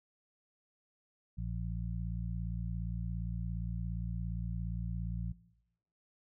harmonic tone, 57.3 Hz, A#1, 29 cents flat, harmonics 1 / 2 / 3, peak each -38 / -40 / -42 dBFS, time 1.37-5.33 s, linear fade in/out 20 ms, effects noise-tail reverb RT60 0.9 s tail -19 dB re dry

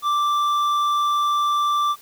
triangle tone with hard clipping, 1174.7 Hz, D6, in tune, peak -19 dBFS, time 0.02-1.96 s, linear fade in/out 50 ms, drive 10 dB, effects white hiss -48 dBFS RMS until 2.01 s

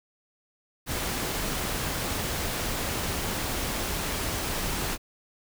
pink noise, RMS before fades -30 dBFS, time 0.86-4.98 s, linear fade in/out 50 ms, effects none

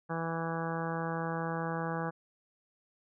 harmonic tone, 164.81 Hz, E3, in tune, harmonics 1 / 2 / 3 / 4 / 5 / 6 / 7 / 8 / 9 / 10, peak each -36 / -42 / -39 / -44 / -40 / -45 / -42 / -48 / -44 / -46 dBFS, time 0.09-2.11 s, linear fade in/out 20 ms, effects none

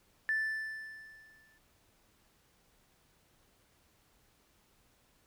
triangle tone with exponential decay, 1760 Hz, A6, in tune, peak -24 dBFS, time 0.29-1.58 s, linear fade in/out 0 ms, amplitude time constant 280 ms, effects tanh soft clip ceiling -26 dBFS + pink hiss -69 dBFS RMS until 5.26 s

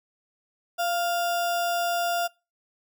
sine tone with sample-and-hold, 692 Hz, F5, 16 cents flat, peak -23 dBFS, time 0.78-2.28 s, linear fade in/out 20 ms, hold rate 2100 Hz, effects noise-tail reverb RT60 0.3 s tail -25 dB re dry

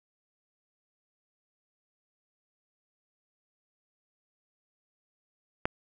click, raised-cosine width 0.5 ms, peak -11 dBFS, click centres 5.655 s, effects none

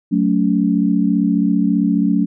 sine chord, F# minor, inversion none, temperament equal with one note detuned, 185 / 220 / 283.3 Hz, F#3 / A3 / C#4, 0 / 0 / +38 cents, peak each -17 dBFS, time 0.11-2.26 s, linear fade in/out 20 ms, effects none

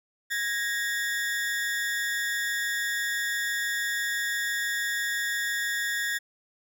40% pulse ring-modulated tone, 1760 Hz, A6, in tune, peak -23 dBFS, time 0.3-6.19 s, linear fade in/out 20 ms, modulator 113 Hz, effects none

